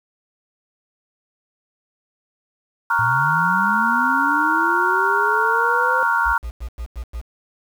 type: chord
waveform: sine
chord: Gb major seventh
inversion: first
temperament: equal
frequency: 932.3 / 1108.7 / 1396.9 / 1480 Hz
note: Bb5 / Db6 / F6 / Gb6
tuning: 0 / 0 / 0 / 0 cents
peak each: -20 / -24 / -19 / -24 dBFS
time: 2.9-6.38 s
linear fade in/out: 5 ms
type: linear sweep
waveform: sine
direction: up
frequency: 110 to 521 Hz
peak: -24 dBFS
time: 2.99-6.03 s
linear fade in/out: 0 ms
type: tone bursts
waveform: sine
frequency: 58.4 Hz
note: A#1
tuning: 4 cents sharp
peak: -25 dBFS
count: 6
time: 6.25-7.218 s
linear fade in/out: 20 ms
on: 88 ms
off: 88 ms
effects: 7-bit